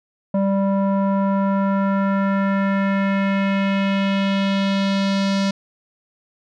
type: tone with low-pass filter sweep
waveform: square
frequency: 196.1 Hz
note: G3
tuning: 1 cent sharp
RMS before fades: -19 dBFS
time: 0.34-5.51 s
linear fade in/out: 5 ms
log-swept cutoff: 740 to 5000 Hz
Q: 2
effects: none